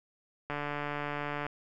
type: click train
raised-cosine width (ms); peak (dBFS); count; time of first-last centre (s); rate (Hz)
0.5; -20; 142; 0.5-1.466; 146
effects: none